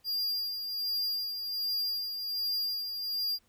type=tone with tremolo; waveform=square; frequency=4802 Hz; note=D8; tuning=38 cents sharp; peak=-29 dBFS; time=0.04-3.39 s; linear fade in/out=50 ms; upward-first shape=sine; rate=1.3 Hz; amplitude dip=50%; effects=pink hiss -69 dBFS RMS until 3.48 s